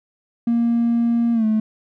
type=tone with pitch glide; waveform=triangle; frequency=234.2 to 217.3 Hz; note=A#3 to A3; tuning=+8 to -21 cents; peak=-12 dBFS; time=0.47-1.6 s; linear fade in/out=5 ms; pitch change=-129 cents; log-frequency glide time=1.33-1.45 s; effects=tanh soft clip ceiling -11 dBFS